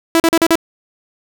sawtooth tone bursts, 330 Hz, E4, 2 cents sharp, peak -5 dBFS, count 5, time 0.15-0.555 s, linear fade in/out 0 ms, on 49 ms, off 40 ms, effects none

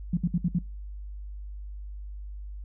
sine tone bursts, 174.61 Hz, F3, in tune, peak -21 dBFS, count 5, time 0.13-0.588 s, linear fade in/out 5 ms, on 42 ms, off 62 ms, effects noise-tail reverb RT60 0.3 s tail -25 dB re dry + added 50 Hz sine -36 dBFS peak until 2.64 s

